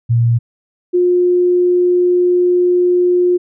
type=tone pair in turn; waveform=sine; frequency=117.4 / 356.9 Hz; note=A#2 / F4; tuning=+13 / +38 cents; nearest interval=octave + perfect fifth; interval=1925 cents; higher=second; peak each=-9 dBFS; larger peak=neither; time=0.09-0.39 / 0.93-3.38 s; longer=second; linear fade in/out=20 ms; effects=none